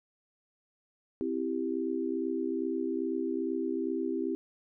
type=chord; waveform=sine; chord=C major; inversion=none; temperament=equal; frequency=261.6 / 329.6 / 392 Hz; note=C4 / E4 / G4; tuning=0 / 0 / 0 cents; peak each=-34 / -33 / -34 dBFS; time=1.21-4.35 s; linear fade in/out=0 ms; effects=none